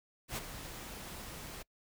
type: noise with ADSR envelope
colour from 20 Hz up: pink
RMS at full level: -36 dBFS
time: 0.28-1.63 s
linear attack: 89 ms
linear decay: 27 ms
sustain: -10 dB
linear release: 13 ms
effects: noise-tail reverb RT60 0.1 s tail -25 dB re dry